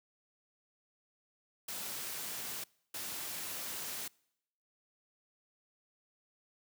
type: noise bursts at uneven times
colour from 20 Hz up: white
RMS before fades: -41 dBFS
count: 2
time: 1.68-2.64 / 2.94-4.08 s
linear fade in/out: 5 ms
effects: noise-tail reverb RT60 0.8 s tail -26 dB re dry + high-pass 100 Hz 12 dB/octave